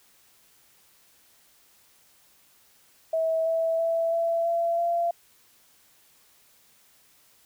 sine tone with pitch steps, 648 / 655.2 / 662.4 / 669.7 / 677.1 / 684.6 Hz, E5 / E5 / E5 / E5 / E5 / F5, -30 / -11 / +8 / +27 / +46 / -35 cents, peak -22 dBFS, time 3.13-5.11 s, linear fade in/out 5 ms, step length 330 ms, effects white hiss -60 dBFS RMS until 7.45 s

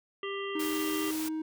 harmonic tone, 395.7 Hz, G4, 16 cents sharp, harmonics 1 / 3 / 5 / 7 / 8, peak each -35 / -40 / -42 / -43 / -44 dBFS, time 0.23-1.11 s, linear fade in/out 2 ms
triangle tone with pitch glide, 311.1 to 314.7 Hz, D#4 to D#4, 0 to +20 cents, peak -29 dBFS, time 0.55-1.42 s, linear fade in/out 5 ms, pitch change +20 cents, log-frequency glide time 0.73-1.27 s
white noise, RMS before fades -39 dBFS, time 0.59-1.29 s, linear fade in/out 10 ms
effects none

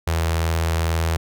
sawtooth tone with notch filter, 82.1 Hz, E2, 6 cents flat, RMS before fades -21 dBFS, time 0.07-1.17 s, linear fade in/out 5 ms, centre 230 Hz, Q 0.86, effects none

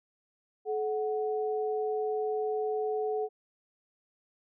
sine tone pair together, 429.7 / 740 Hz, A4 / F#5, -41 / 0 cents, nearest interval major sixth, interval 941 cents, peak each -29 / -35 dBFS, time 0.65-3.29 s, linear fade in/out 50 ms, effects none

